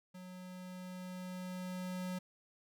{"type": "tone with level ramp", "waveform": "square", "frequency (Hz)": 183, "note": "F#3", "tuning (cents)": -19, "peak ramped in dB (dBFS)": [-49, -38], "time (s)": [0.14, 2.19], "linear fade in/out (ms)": 10, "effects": []}